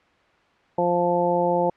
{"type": "harmonic tone", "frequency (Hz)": 175, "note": "F3", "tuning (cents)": 4, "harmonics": [1, 2, 3, 4, 5], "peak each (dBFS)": [-28, -26, -22, -27, -24], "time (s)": [0.78, 1.7], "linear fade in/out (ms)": 5, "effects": ["white hiss -58 dBFS RMS until 1.76 s", "low-pass 2000 Hz 12 dB/octave"]}